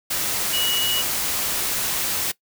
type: tone in noise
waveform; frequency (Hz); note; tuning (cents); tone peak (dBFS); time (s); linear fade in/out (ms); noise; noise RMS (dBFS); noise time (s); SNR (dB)
sine; 2919; F#7; -24; -22; 0.53-1.02; 10; white; -24; 0.1-2.32; -1
effects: noise-tail reverb RT60 0.1 s tail -20 dB re dry